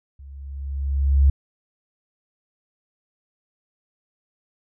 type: tone with level ramp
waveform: sine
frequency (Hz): 69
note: C#2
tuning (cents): -7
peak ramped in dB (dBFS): -39 to -10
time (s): 0.19-1.3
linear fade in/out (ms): 5
effects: none